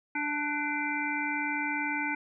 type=harmonic tone with a mistuned harmonic; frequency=293.7 Hz; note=D4; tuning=in tune; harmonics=1 / 3 / 5 / 7 / 8; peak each=-35 / -35 / -35 / -35 / -35 dBFS; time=0.15-2.15 s; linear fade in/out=5 ms; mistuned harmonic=5; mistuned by=+33 cents; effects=none